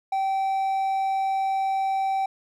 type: tone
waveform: triangle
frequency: 774 Hz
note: G5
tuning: 22 cents flat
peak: -20 dBFS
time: 0.12-2.26 s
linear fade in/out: 5 ms
effects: none